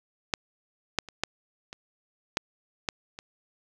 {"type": "clicks", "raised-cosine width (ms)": 0.2, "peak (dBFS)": [-7, -6, -26, -8, -23, -7, -10, -23], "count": 8, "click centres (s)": [0.338, 0.987, 1.087, 1.236, 1.729, 2.371, 2.888, 3.189], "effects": []}